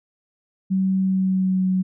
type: tone with pitch glide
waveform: sine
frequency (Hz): 190 to 186.41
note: F#3 to F#3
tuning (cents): +46 to +13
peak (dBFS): -17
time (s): 0.7-1.83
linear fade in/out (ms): 20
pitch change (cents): -33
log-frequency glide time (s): 1-1.67
effects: none